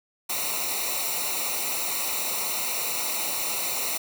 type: noise with comb filter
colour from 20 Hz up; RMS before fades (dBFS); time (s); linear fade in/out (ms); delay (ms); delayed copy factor
white; -28; 0.29-3.98; 10; 0.61; -0.85
effects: none